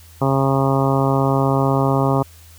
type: harmonic tone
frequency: 135.8 Hz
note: C#3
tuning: 35 cents flat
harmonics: 1 / 2 / 3 / 4 / 5 / 6 / 7 / 8 / 9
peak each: -18 / -21 / -23 / -24 / -25 / -26 / -26 / -27 / -28 dBFS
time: 0.21-2.23 s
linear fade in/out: 10 ms
effects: added 82 Hz sine -43 dBFS peak until 2.58 s + white hiss -48 dBFS RMS until 2.58 s